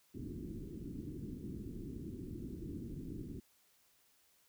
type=low-pass noise; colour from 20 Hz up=white; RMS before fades=-45 dBFS; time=0.14-3.4 s; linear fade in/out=10 ms; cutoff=350 Hz; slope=48 dB/octave; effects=white hiss -71 dBFS RMS until 4.48 s